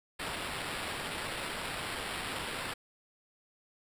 white noise with sample-and-hold, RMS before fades -38 dBFS, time 0.19-2.74 s, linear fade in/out 10 ms, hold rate 6300 Hz, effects resampled to 32000 Hz

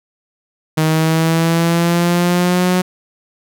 sawtooth linear sweep, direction up, 156.5 to 182.9 Hz, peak -8 dBFS, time 0.77-2.82 s, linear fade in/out 10 ms, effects none

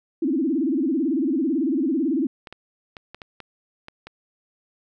sine tone with vibrato, 291.5 Hz, D4, 13 cents flat, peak -19 dBFS, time 0.22-2.27 s, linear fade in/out 5 ms, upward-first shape sine, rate 18 Hz, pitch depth 270 cents each way
clicks, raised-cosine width 0.3 ms, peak -22 dBFS, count 8, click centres 2.472 / 2.526 / 2.968 / 3.146 / 3.218 / 3.403 / 3.884 / 4.07 s
effects none

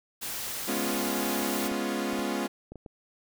white noise, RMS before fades -35 dBFS, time 0.21-1.69 s, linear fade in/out 20 ms
sawtooth chord, C# dominant seventh, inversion second, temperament equal, 207.7 / 246.9 / 277.2 / 349.2 Hz, G#3 / B3 / C#4 / E#4, 0 / 0 / 0 / 0 cents, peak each -30 dBFS, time 0.67-2.48 s, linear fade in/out 20 ms
clicks, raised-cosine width 2 ms, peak -29 dBFS, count 6, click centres 1.717 / 2.132 / 2.192 / 2.72 / 2.757 / 2.862 s
effects none

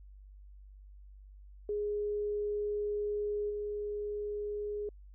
sine tone with level steps, 415.3 Hz, G#4, in tune, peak -31 / -34 dBFS, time 1.69-4.89 s, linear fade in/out 2 ms, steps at 3.49 s, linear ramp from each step 20 ms, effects added 49 Hz sine -50 dBFS peak until 5.14 s

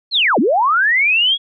sine linear two-way sweep, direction down then up, 4369 to 196.4 to 3375 Hz, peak -11 dBFS, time 0.11-1.38 s, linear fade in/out 50 ms, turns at 0.39 s, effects none

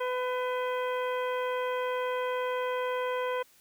harmonic tone with a mistuned harmonic, 502 Hz, B4, 28 cents sharp, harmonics 1 / 2 / 3 / 4 / 5 / 6, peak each -30 / -34 / -40 / -43 / -45 / -46 dBFS, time 0-3.43 s, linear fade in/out 10 ms, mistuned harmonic 6, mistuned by +100 cents, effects white hiss -61 dBFS RMS until 3.6 s

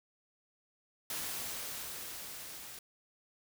white noise with level ramp, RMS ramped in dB -38 to -48 dBFS, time 1.1-2.79 s, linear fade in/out 2 ms, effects none

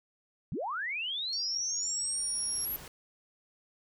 sine linear sweep, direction up, 103.83 to 11840 Hz, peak -32 dBFS, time 0.52-2.76 s, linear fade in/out 0 ms
pink noise with exponential growth, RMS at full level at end -46 dBFS, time 0.62-2.88 s, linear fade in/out 2 ms, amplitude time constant 490 ms
sine tone, 5588 Hz, F8, in tune, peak -35 dBFS, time 1.33-2.65 s, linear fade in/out 0 ms
effects none

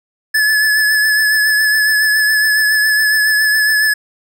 square tone with vibrato, 1721 Hz, A6, 39 cents flat, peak -11 dBFS, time 0.34-3.94 s, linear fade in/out 10 ms, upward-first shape triangle, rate 7.2 Hz, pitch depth 33 cents each way, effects none

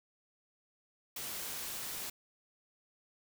white noise, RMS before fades -41 dBFS, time 1.16-2.1 s, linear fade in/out 5 ms, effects none

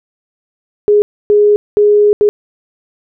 sine tone bursts at uneven times, 415.3 Hz, G#4, in tune, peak -5 dBFS, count 4, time 0.88-1.02 / 1.3-1.56 / 1.77-2.13 / 2.21-2.29 s, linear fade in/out 0 ms, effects none

